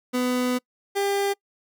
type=tone pair in turn; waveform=30% pulse; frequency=249.8 / 399.4 Hz; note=B3 / G4; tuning=+20 / +32 cents; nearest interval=minor sixth; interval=812 cents; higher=second; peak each=-19 dBFS; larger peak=neither; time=0.13-0.59 / 0.95-1.34 s; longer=first; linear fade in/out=20 ms; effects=noise-tail reverb RT60 0.1 s tail -26 dB re dry